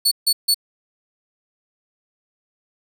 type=tone bursts; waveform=sawtooth; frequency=4435 Hz; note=C#8; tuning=in tune; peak=-11 dBFS; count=3; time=0.05-0.545 s; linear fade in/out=10 ms; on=65 ms; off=150 ms; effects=none